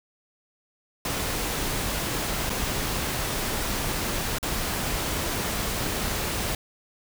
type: noise with dropouts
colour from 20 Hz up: pink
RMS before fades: -28 dBFS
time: 1.05-6.55 s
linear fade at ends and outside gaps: 2 ms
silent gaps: 2.496-2.501 / 4.385-4.428 s
effects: none